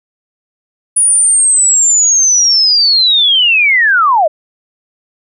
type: linear sweep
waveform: sine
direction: down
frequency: 9790 to 581 Hz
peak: -6 dBFS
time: 0.96-4.28 s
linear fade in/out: 10 ms
effects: none